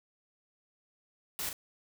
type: noise with echo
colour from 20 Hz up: white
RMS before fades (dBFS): -36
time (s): 1.39-1.49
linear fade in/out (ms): 0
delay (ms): 39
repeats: 1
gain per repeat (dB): -6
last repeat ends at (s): 1.529
effects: none